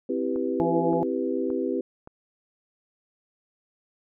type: chord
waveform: sine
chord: C major seventh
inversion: none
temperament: equal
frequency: 261.6 / 329.6 / 392 / 493.9 Hz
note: C4 / E4 / G4 / B4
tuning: 0 / 0 / 0 / 0 cents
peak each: -29 / -30 / -29 / -31 dBFS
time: 0.09-1.81 s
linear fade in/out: 5 ms
type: click train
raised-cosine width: 1 ms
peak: -28 dBFS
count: 4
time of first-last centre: 0.36-2.074 s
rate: 1.75 Hz
type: harmonic tone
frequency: 168.2 Hz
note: E3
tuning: 35 cents sharp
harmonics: 1 / 2 / 3 / 4 / 5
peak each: -30 / -27 / -29 / -31 / -29 dBFS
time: 0.6-1.03 s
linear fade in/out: 0 ms
effects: none